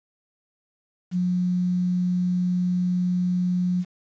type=tone with quantisation; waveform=sine; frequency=179.8 Hz; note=F#3; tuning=49 cents flat; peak=-20 dBFS; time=1.11-3.85 s; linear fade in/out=50 ms; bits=8; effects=resampled to 16000 Hz